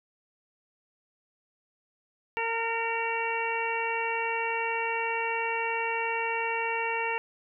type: harmonic tone with a mistuned harmonic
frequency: 457.1 Hz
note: A#4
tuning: 34 cents flat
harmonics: 1 / 2 / 3 / 4 / 5 / 6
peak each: -34 / -31 / -40 / -36 / -35 / -34 dBFS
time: 2.37-7.18 s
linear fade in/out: 0 ms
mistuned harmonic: 3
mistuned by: +23 cents
effects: none